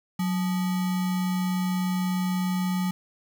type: tone with sample-and-hold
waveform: sine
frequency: 183.3 Hz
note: F#3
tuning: 16 cents flat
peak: -23 dBFS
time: 0.19-2.91 s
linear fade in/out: 5 ms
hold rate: 1050 Hz
effects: none